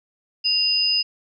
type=tone pair together; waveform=sine; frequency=2794 / 4996 Hz; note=F7 / D#8; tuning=0 / +6 cents; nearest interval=minor seventh; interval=1006 cents; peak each=-24 / -18 dBFS; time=0.44-1.03 s; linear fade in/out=20 ms; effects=none